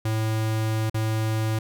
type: tone with dropouts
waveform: square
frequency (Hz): 110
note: A2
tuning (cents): 0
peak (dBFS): -23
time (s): 0.05-1.59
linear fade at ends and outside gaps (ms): 5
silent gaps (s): 0.898-0.943
effects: none